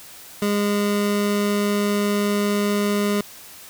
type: tone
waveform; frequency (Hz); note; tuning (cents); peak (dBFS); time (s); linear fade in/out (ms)
25% pulse; 205; G#3; -22; -15; 0.42-3.21; 2
effects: white hiss -42 dBFS RMS until 3.69 s